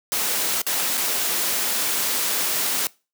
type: noise with dropouts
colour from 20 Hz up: white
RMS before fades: -23 dBFS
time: 0.12-2.87 s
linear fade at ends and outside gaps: 0 ms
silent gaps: 0.617-0.666 / 0.972-0.977 s
effects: noise-tail reverb RT60 0.3 s tail -23 dB re dry + high-pass 200 Hz 12 dB/octave